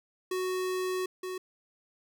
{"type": "tone pair in turn", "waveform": "square", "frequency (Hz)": [370, 370], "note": ["F#4", "F#4"], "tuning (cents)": [0, 0], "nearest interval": "unison", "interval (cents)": 0, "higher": "neither", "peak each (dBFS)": [-30, -35], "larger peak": "first", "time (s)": [[0.31, 1.06], [1.23, 1.38]], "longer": "first", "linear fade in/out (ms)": 5, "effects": []}